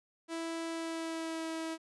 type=tone with pitch glide; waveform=sawtooth; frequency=329.6 to 323.9 Hz; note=E4 to E4; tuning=0 to -30 cents; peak=-32 dBFS; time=0.28-1.78 s; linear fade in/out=50 ms; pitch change=-30 cents; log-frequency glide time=0.68-1.47 s; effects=resampled to 24000 Hz